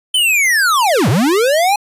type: linear two-way sweep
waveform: square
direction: down then up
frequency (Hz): 3101 to 97 to 844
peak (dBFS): -11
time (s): 0.14-1.76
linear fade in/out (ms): 5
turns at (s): 1.09
effects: resampled to 32000 Hz